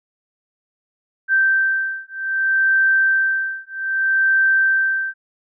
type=beating tone pair; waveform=sine; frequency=1561 / 1561.63 Hz; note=G6 / G6; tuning=-8 / -7 cents; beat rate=0.63 Hz; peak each=-18 / -18 dBFS; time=1.28-5.14 s; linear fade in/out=50 ms; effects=none